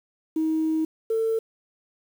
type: tone pair in turn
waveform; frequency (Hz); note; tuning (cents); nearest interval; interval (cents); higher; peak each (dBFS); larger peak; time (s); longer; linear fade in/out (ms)
sine; 316.9 / 448.2; D#4 / A4; +32 / +32; tritone; 600; second; -20; neither; 0.36-0.85 / 1.1-1.39; first; 5
effects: tanh soft clip ceiling -16 dBFS + 8-bit